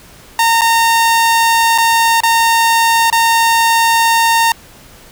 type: tone with dropouts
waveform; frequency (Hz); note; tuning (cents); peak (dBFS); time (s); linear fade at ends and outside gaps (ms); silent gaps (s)
sawtooth; 917; A#5; -29; -5; 0.39-4.52; 2; 0.611-0.617 / 1.779-1.783 / 2.205-2.234 / 3.101-3.126
effects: pink hiss -40 dBFS RMS until 5.11 s